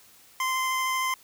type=tone with vibrato; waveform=25% pulse; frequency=1039 Hz; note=C6; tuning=12 cents flat; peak=-21 dBFS; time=0.4-1.14 s; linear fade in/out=2 ms; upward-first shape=triangle; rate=13 Hz; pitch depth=9 cents each way; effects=white hiss -55 dBFS RMS until 1.23 s